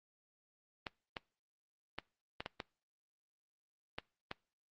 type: clicks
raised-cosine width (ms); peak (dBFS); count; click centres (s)
0.3; -23; 8; 0.868 / 1.168 / 1.986 / 2.405 / 2.461 / 2.602 / 3.985 / 4.314
effects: noise-tail reverb RT60 0.4 s tail -26 dB re dry + Opus 24 kbps